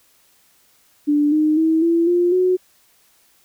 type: tone with pitch steps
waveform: sine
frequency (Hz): 293.7 / 307.1 / 321 / 335.6 / 350.9 / 366.8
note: D4 / D#4 / E4 / E4 / F4 / F#4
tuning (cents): 0 / -23 / -46 / +31 / +8 / -15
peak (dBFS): -13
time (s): 1.07-2.57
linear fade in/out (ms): 20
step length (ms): 250
effects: white hiss -57 dBFS RMS until 3.44 s